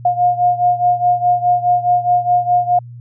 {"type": "beating tone pair", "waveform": "sine", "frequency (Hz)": [711, 715.8], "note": ["F5", "F5"], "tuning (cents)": [31, 42], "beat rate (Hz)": 4.8, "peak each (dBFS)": [-13, -16], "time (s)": [0.05, 2.79], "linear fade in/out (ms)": 5, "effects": ["added 120 Hz sine -31 dBFS peak until 3 s"]}